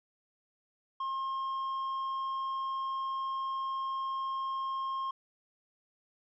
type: tone with tanh clipping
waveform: sine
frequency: 1069 Hz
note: C6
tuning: 37 cents sharp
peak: -33 dBFS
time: 1-5.11 s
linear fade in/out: 5 ms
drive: 4 dB
effects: none